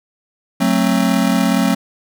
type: chord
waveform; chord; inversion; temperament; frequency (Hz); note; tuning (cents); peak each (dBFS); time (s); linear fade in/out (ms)
square; F# diminished; none; just; 185 / 222 / 266.4; F#3 / A3 / C4; 0 / +16 / +31; -18; 0.6-1.75; 10
effects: none